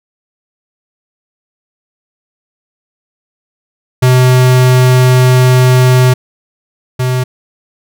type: tone pair in turn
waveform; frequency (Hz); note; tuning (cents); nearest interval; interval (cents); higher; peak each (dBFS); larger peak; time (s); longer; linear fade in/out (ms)
square; 127.3 / 127.3; C3 / C3; -47 / -47; unison; 0; neither; -5 / -11; first; 4.02-6.14 / 6.99-7.24; first; 10
effects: none